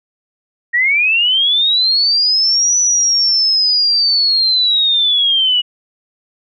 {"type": "linear two-way sweep", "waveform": "sine", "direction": "up then down", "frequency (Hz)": [1864.7, 5960, 2899], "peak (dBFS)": -10, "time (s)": [0.73, 5.62], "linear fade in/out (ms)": 20, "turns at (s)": 2.78, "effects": []}